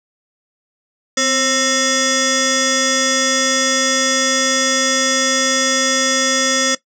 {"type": "tone with frequency modulation", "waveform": "sine", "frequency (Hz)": 2637, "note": "E7", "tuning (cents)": 0, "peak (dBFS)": -12, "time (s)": [1.17, 6.75], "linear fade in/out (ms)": 5, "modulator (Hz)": 793, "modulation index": 5.3, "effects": ["noise-tail reverb RT60 0.1 s tail -17 dB re dry", "tanh soft clip ceiling -8 dBFS"]}